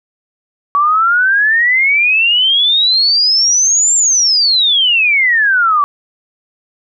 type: exponential two-way sweep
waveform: sine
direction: up then down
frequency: 1133 to 7459 to 1133 Hz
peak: -8 dBFS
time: 0.75-5.84 s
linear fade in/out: 0 ms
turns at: 3.95 s
effects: none